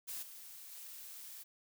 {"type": "noise with level steps", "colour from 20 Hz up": "blue", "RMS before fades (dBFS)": [-43, -52, -50], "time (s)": [0.07, 1.44], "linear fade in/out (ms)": 20, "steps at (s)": [0.22, 0.71], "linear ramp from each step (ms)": 10, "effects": []}